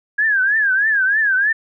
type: tone with vibrato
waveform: sine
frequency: 1641 Hz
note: G#6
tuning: 21 cents flat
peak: -13 dBFS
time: 0.18-1.53 s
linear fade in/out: 10 ms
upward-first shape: triangle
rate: 3.2 Hz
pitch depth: 170 cents each way
effects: none